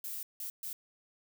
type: noise bursts at uneven times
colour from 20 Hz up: violet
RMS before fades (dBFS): -40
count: 3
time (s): 0.04-0.23 / 0.4-0.5 / 0.63-0.73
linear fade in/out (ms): 2
effects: none